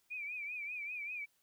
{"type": "tone with vibrato", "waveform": "sine", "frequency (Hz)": 2396, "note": "D7", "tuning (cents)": 34, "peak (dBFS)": -39, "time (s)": [0.1, 1.26], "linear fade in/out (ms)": 20, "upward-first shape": "triangle", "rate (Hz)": 5.1, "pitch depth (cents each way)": 110, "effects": ["white hiss -75 dBFS RMS until 1.42 s"]}